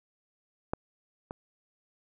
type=clicks; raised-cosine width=1 ms; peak=-15 / -23 dBFS; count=2; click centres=0.735 / 1.309 s; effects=none